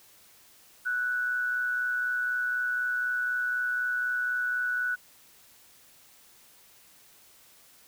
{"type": "tone with amplitude modulation", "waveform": "sine", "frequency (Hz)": 1480, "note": "F#6", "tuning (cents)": 0, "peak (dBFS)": -24, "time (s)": [0.85, 4.96], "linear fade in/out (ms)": 20, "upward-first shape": "sine", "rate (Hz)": 124, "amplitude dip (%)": 45, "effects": ["white hiss -57 dBFS RMS until 7.87 s"]}